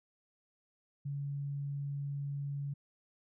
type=tone; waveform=sine; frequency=141.5 Hz; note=C#3; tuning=36 cents sharp; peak=-35 dBFS; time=1.05-2.74 s; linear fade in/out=10 ms; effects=none